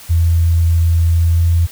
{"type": "tone with pitch glide", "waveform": "sine", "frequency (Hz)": [83.7, 84.57], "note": ["E2", "E2"], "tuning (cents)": [27, 45], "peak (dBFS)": -9, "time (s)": [0.09, 1.67], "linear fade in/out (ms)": 20, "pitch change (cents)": 18, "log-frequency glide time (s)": [1.2, 1.49], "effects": ["white hiss -37 dBFS RMS until 1.71 s"]}